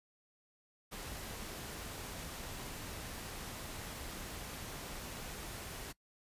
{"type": "noise", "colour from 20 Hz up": "pink", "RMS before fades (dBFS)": -45, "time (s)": [0.91, 5.93], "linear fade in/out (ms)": 20, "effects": ["noise-tail reverb RT60 0.1 s tail -21 dB re dry", "resampled to 32000 Hz"]}